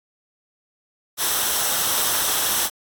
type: noise with comb filter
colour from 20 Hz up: white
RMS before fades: -21 dBFS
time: 1.17-2.7 s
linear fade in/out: 50 ms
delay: 0.43 ms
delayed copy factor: -0.5
effects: AAC 64 kbps